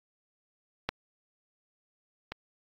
clicks, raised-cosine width 0.3 ms, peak -12 / -20 dBFS, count 2, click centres 0.89 / 2.32 s, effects AAC 64 kbps

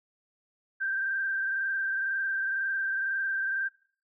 sine tone with frequency modulation, 1574 Hz, G6, 7 cents sharp, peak -27 dBFS, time 0.8-3.69 s, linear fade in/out 20 ms, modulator 22 Hz, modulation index 1.5, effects noise-tail reverb RT60 0.5 s tail -25 dB re dry

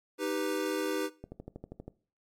square chord, Eb augmented, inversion none, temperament equal, 311.1 / 392 / 493.9 Hz, Eb4 / G4 / B4, 0 / 0 / 0 cents, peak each -35 dBFS, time 0.18-1.1 s, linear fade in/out 50 ms
click train, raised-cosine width 2 ms, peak -28 dBFS, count 9, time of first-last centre 1.24-1.88 s, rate 12.5 Hz
effects noise-tail reverb RT60 0.4 s tail -19 dB re dry + MP3 64 kbps

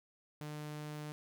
sawtooth tone, 150.3 Hz, D3, 40 cents sharp, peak -38 dBFS, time 0.41-1.12 s, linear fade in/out 0 ms, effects none

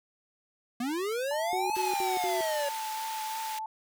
square linear two-way sweep, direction up then down, 230 to 875 to 559 Hz, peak -30 dBFS, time 0.8-2.69 s, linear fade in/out 5 ms, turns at 1.76 s
sine tone with vibrato, 880 Hz, A5, in tune, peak -33 dBFS, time 1.31-3.66 s, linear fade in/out 2 ms, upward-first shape triangle, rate 3 Hz, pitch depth 21 cents each way
sine tone bursts, 370 Hz, F#4, in tune, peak -32 dBFS, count 4, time 1.53-2.408 s, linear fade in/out 0 ms, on 170 ms, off 66 ms
pink high-pass noise, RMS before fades -41 dBFS, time 1.75-3.59 s, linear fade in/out 5 ms, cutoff 1500 Hz, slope 12 dB/octave
effects none

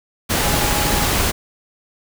sine tone in noise, 830.6 Hz, G#5, in tune, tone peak -26 dBFS, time 0.41-1.07 s, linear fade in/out 20 ms, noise pink, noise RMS -18 dBFS, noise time 0.29-1.32 s, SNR -11 dB, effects none

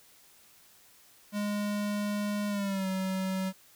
square tone with pitch glide, 206.4 to 189.27 Hz, G#3 to F#3, -10 to +40 cents, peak -30 dBFS, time 1.32-3.53 s, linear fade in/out 50 ms, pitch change -150 cents, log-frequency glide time 2.48-2.87 s, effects white hiss -59 dBFS RMS until 3.75 s

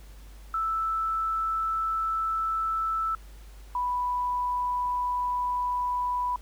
sine tone pair in turn, 1318.5 / 987.8 Hz, E6 / B5, 0 / 0 cents, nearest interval perfect fourth, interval 500 cents, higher first, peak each -25 dBFS, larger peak neither, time 0.54-3.15 / 3.75-6.36 s, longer neither, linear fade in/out 2 ms, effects added 50 Hz sine -44 dBFS peak until 6.41 s + pink hiss -56 dBFS RMS until 6.41 s

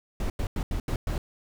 brown noise bursts at uneven times, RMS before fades -28 dBFS, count 6, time 0.2-0.3 / 0.39-0.47 / 0.56-0.63 / 0.71-0.8 / 0.88-0.96 / 1.07-1.18 s, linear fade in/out 2 ms, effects none

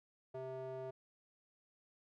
square tone with band-pass filter, 130.81 Hz, C3, in tune, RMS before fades -45 dBFS, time 0.34-0.91 s, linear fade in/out 10 ms, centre 540 Hz, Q 8.5, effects none

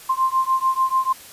sine beating tone pair, 1046.5 / 1053.3 Hz, C6 / C6, 0 / +11 cents, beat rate 6.8 Hz, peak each -20 dBFS, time 0.09-1.13 s, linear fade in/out 10 ms, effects white hiss -42 dBFS RMS until 1.32 s + resampled to 32000 Hz

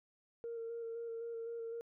sine tone with vibrato, 461.5 Hz, A#4, 17 cents flat, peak -39 dBFS, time 0.44-1.81 s, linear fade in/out 0 ms, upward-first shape square, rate 3.9 Hz, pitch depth 16 cents each way, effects tanh soft clip ceiling -36 dBFS

